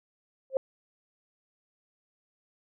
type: tone with exponential growth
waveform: sine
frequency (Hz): 530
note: C5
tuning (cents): +22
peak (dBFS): -18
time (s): 0.5-0.57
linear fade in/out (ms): 1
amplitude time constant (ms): 15
effects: none